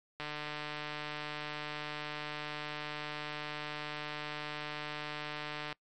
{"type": "click train", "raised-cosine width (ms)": 0.3, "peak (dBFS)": -23, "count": 830, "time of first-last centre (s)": [0.2, 5.727], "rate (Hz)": 150, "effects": ["noise-tail reverb RT60 0.1 s tail -23 dB re dry", "MP3 64 kbps"]}